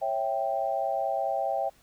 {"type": "chord", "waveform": "sine", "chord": "C# diminished", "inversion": "none", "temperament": "equal with one note detuned", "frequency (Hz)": [549.9, 659.3, 784], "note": ["C#5", "E5", "G5"], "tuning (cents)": [-14, 0, 0], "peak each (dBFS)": [-32, -30, -29], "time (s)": [0.01, 1.7], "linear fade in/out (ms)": 20, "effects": ["pink hiss -61 dBFS RMS until 1.82 s"]}